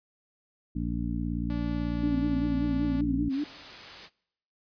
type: harmonic tone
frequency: 58.1 Hz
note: A#1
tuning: 5 cents flat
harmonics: 1 / 2 / 3 / 4 / 5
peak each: -33 / -37 / -34 / -34 / -35 dBFS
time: 0.75-3.29 s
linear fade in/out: 10 ms
type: tone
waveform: sawtooth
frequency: 290 Hz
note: D4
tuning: 22 cents flat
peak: -35 dBFS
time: 1.5-3.01 s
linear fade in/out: 2 ms
type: tone with vibrato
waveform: sine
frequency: 280 Hz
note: C#4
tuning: 18 cents sharp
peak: -26 dBFS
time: 2.03-3.44 s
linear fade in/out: 5 ms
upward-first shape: triangle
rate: 5.2 Hz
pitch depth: 120 cents each way
type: noise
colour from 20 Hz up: white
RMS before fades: -43 dBFS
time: 3.29-4.1 s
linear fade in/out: 50 ms
effects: noise-tail reverb RT60 0.8 s tail -24 dB re dry + resampled to 11025 Hz